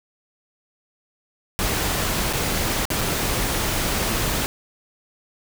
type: noise with dropouts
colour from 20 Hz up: pink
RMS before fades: -23 dBFS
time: 1.59-4.46 s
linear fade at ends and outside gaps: 0 ms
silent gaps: 2.328-2.334 / 2.853-2.903 / 3.01-3.014 s
effects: none